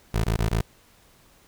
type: tone bursts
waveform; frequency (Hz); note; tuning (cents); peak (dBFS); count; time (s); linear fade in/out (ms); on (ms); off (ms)
20% pulse; 55; A1; 0; -16; 4; 0.14-0.612; 5; 100; 24
effects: pink hiss -57 dBFS RMS until 1.47 s